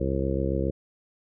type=harmonic tone; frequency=67.3 Hz; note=C2; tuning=49 cents sharp; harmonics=1 / 2 / 3 / 4 / 5 / 6 / 7 / 8; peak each=-29 / -31 / -32 / -36 / -31 / -35 / -33 / -33 dBFS; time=0-0.71 s; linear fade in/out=10 ms; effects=none